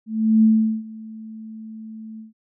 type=tone with ADSR envelope; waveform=sine; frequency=220 Hz; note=A3; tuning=in tune; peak=-10 dBFS; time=0.06-2.33 s; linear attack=370 ms; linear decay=400 ms; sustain=-23 dB; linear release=140 ms; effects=none